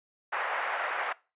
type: band-pass noise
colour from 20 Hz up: white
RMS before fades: -32 dBFS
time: 0.32-1.13 s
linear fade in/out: 10 ms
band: 580 to 1900 Hz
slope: 24 dB/octave
effects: noise-tail reverb RT60 0.3 s tail -21 dB re dry + resampled to 8000 Hz